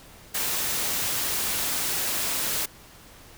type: noise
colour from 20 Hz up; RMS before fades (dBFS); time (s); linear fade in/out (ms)
white; -27; 0.34-2.66; 10
effects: pink hiss -49 dBFS RMS until 3.37 s